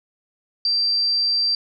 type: tone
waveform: sine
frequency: 4699 Hz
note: D8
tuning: in tune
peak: -17 dBFS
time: 0.65-1.55 s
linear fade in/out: 2 ms
effects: none